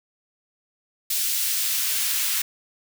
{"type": "noise with high-pass filter sweep", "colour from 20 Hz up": "white", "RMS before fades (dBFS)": -24, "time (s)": [1.1, 2.42], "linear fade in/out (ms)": 5, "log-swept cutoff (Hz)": [3100, 1600], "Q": 0.73, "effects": []}